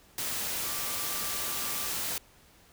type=tone in noise; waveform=sine; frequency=1174.7 Hz; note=D6; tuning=in tune; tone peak=-44 dBFS; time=0.64-1.89 s; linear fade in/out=2 ms; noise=white; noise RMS=-33 dBFS; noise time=0.18-2.18 s; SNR=-14 dB; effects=pink hiss -59 dBFS RMS until 2.72 s